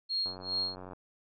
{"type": "tone with tremolo", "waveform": "sine", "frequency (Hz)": 4261, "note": "C8", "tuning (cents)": 31, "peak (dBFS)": -28, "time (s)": [0.09, 0.76], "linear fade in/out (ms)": 20, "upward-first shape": "sine", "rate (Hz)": 2.5, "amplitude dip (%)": 100}
{"type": "click train", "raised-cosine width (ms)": 1, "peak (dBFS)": -31, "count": 63, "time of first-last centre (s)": [0.26, 0.933], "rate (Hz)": 92.1}
{"effects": []}